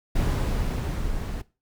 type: noise with level ramp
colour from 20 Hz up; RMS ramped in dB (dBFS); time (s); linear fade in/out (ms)
brown; -22 to -31; 0.15-1.42; 10
effects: noise-tail reverb RT60 0.3 s tail -19 dB re dry